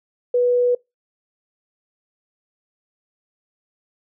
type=tone; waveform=sine; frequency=490.1 Hz; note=B4; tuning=13 cents flat; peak=-14 dBFS; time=0.34-0.75 s; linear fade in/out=5 ms; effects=noise-tail reverb RT60 0.2 s tail -24 dB re dry